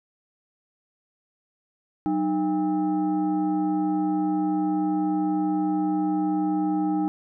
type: tone with frequency modulation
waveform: sine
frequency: 307.8 Hz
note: D#4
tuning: 19 cents flat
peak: -21 dBFS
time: 2.06-7.08 s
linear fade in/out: 0 ms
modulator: 495 Hz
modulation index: 0.75
effects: none